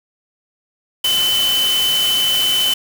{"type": "tone in noise", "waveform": "sine", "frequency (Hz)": 3033, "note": "F#7", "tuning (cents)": 42, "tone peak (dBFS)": -14, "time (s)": [1.04, 2.74], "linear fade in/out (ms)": 5, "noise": "white", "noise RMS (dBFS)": -23, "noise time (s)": [1.04, 2.74], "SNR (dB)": 6, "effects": []}